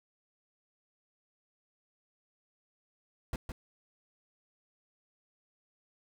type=noise with echo; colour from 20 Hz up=brown; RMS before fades=-34 dBFS; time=3.33-3.36 s; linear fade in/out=2 ms; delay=160 ms; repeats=1; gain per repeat=-5 dB; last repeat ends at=3.52 s; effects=none